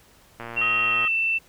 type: click train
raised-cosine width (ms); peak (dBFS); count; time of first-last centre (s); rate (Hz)
0.5; -20; 77; 0.4-1.05; 117
type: tone with pitch glide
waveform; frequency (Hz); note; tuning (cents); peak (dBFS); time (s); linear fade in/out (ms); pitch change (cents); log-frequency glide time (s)
sine; 2732 to 2673; F7 to E7; -39 to +23; -20; 0.56-1.39; 20; -38; 0.82-1.12
type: harmonic tone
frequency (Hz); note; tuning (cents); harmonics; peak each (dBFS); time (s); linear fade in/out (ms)
632; D#5; +27; 2 / 3 / 4 / 5; -27 / -35 / -38 / -35; 0.61-1.08; 5
effects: pink hiss -55 dBFS RMS until 1.48 s